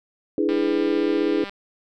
sine chord, E dominant seventh, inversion third, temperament equal, 293.7 / 329.6 / 415.3 / 493.9 Hz, D4 / E4 / G#4 / B4, 0 / 0 / 0 / 0 cents, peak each -24 / -23 / -23 / -29 dBFS, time 0.38-1.44 s, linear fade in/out 2 ms
click train, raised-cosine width 0.3 ms, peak -19 dBFS, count 201, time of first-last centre 0.49-1.495 s, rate 199 Hz
effects none

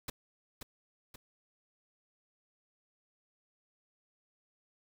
pink noise with echo, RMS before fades -38 dBFS, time 0.08-0.1 s, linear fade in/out 5 ms, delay 530 ms, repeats 2, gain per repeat -6 dB, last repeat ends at 1.16 s, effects none

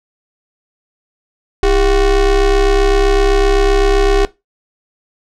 square ring-modulated tone, 183.1 Hz, F#3, 18 cents flat, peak -7 dBFS, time 1.63-4.25 s, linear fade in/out 0 ms, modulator 217 Hz, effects noise-tail reverb RT60 0.2 s tail -18 dB re dry + low-pass 6000 Hz 12 dB/octave

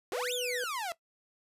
sawtooth exponential two-way sweep, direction up then down, 336.4 to 3729 to 648 Hz, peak -30 dBFS, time 0.12-0.92 s, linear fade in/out 0 ms, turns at 0.33 s
triangle tone, 493.9 Hz, B4, in tune, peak -32 dBFS, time 0.13-0.64 s, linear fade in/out 2 ms
effects noise-tail reverb RT60 0.1 s tail -18 dB re dry + resampled to 32000 Hz

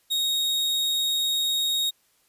40% pulse tone, 3752 Hz, A#7, 11 cents sharp, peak -21 dBFS, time 0.1-1.91 s, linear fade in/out 20 ms, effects white hiss -65 dBFS RMS until 2.28 s + resampled to 32000 Hz

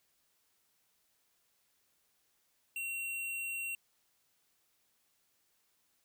square tone, 2736 Hz, F7, 36 cents flat, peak -37 dBFS, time 2.76-3.75 s, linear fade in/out 2 ms, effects white hiss -75 dBFS RMS until 6.04 s

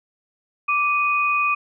sine tone pair together, 1171.3 / 2489 Hz, D6 / D#7, -5 / 0 cents, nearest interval octave + minor second, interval 1305 cents, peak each -20 / -20 dBFS, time 0.68-1.55 s, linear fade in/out 10 ms, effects none

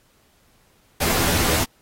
pink noise with comb filter, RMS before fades -21 dBFS, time 1-1.65 s, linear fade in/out 20 ms, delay 12 ms, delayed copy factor +0.95, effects pink hiss -60 dBFS RMS until 1.81 s + AAC 48 kbps

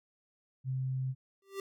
sine tone, 130.81 Hz, C3, in tune, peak -31 dBFS, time 0.64-1.15 s, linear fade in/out 50 ms
square tone with exponential growth, 392 Hz, G4, in tune, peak -34 dBFS, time 1.42-1.6 s, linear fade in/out 2 ms, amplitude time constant 38 ms
effects none

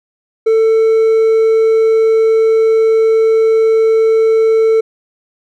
triangle tone with hard clipping, 445.3 Hz, A4, 21 cents sharp, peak -8 dBFS, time 0.46-4.81 s, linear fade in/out 10 ms, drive 5 dB, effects none

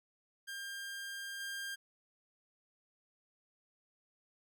sawtooth tone with level steps, 1600 Hz, G6, 35 cents sharp, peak -38 / -36 dBFS, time 0.47-1.76 s, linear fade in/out 20 ms, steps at 1.4 s, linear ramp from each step 5 ms, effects none

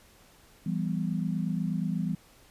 sine chord, E minor, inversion none, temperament equal with one note detuned, 167.69 / 196 / 246.9 Hz, E3 / G3 / B3, +30 / 0 / 0 cents, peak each -30 / -31 / -35 dBFS, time 0.66-2.15 s, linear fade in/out 5 ms, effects pink hiss -58 dBFS RMS until 2.5 s + resampled to 32000 Hz

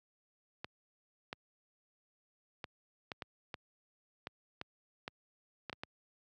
clicks, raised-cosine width 0.3 ms, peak -24 dBFS, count 12, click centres 0.645 / 1.329 / 2.642 / 3.118 / 3.222 / 3.542 / 4.271 / 4.614 / 5.079 / 5.697 / 5.729 / 5.835 s, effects high-pass 80 Hz 12 dB/octave

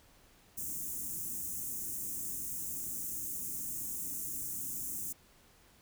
white band-stop noise, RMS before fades -39 dBFS, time 0.57-5.13 s, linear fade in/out 10 ms, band 350 to 6400 Hz, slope 48 dB/octave, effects pink hiss -63 dBFS RMS until 5.81 s

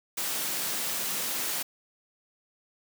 white high-pass noise, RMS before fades -31 dBFS, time 0.17-1.63 s, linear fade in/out 10 ms, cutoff 130 Hz, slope 48 dB/octave, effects none

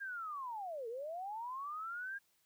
sine linear two-way sweep, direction down then up, 1634 to 440 to 1634 Hz, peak -40 dBFS, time 0-2.19 s, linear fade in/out 20 ms, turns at 0.88 s, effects white hiss -75 dBFS RMS until 2.45 s

